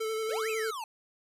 square tone with vibrato, 440.4 Hz, A4, 2 cents sharp, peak -31 dBFS, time 0-0.71 s, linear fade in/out 10 ms, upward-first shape square, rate 11 Hz, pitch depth 18 cents each way
square exponential two-way sweep, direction up then down, 440 to 2673 to 844 Hz, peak -36 dBFS, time 0.29-0.84 s, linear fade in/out 2 ms, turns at 0.5 s
effects resampled to 32000 Hz

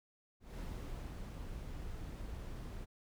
brown noise with ADSR envelope, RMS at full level -42 dBFS, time 0.4-2.86 s, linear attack 190 ms, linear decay 580 ms, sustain -3 dB, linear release 30 ms, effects none

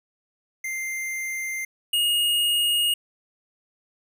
square tone pair in turn, 2093 / 2863 Hz, C7 / F7, 0 / +42 cents, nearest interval perfect fourth, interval 542 cents, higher second, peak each -28 / -20 dBFS, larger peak second, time 0.64-1.65 / 1.93-2.94 s, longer neither, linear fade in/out 5 ms, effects none

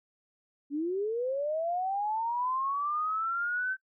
sine linear sweep, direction up, 275.7 to 1548 Hz, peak -28 dBFS, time 0.7-3.77 s, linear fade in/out 50 ms, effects noise-tail reverb RT60 0.1 s tail -22 dB re dry

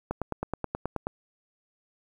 click train, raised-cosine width 1 ms, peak -15 dBFS, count 10, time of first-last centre 0.11-1.069 s, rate 9.38 Hz, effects 9-bit

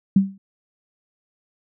sine tone with exponential decay, 194.4 Hz, G3, 14 cents flat, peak -8 dBFS, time 0.16-0.38 s, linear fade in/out 5 ms, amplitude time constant 46 ms, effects none

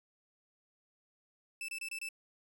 40% pulse tone bursts, 2637 Hz, E7, in tune, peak -37 dBFS, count 5, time 1.61-2.088 s, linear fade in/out 2 ms, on 74 ms, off 27 ms, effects none

